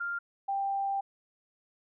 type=tone pair in turn; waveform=sine; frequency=1396.9 / 789 Hz; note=F6 / G5; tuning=0 / +11 cents; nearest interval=minor seventh; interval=989 cents; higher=first; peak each=-31 / -28 dBFS; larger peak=second; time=0-0.19 / 0.48-1.01 s; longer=second; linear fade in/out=10 ms; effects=none